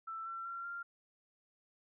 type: tone with pitch steps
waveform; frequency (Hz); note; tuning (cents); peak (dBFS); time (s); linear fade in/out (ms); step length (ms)
sine; 1329 / 1349.1 / 1369.5 / 1390.2; E6 / E6 / F6 / F6; +14 / +40 / -34 / -8; -40; 0.07-0.83; 10; 190
effects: none